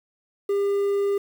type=tone with quantisation; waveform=triangle; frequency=401.1 Hz; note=G4; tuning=40 cents sharp; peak=-18 dBFS; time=0.49-1.18 s; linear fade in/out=5 ms; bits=8; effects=none